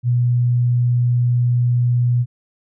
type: tone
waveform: sine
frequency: 121.9 Hz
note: B2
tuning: 22 cents flat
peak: -13 dBFS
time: 0.03-2.26 s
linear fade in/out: 50 ms
effects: none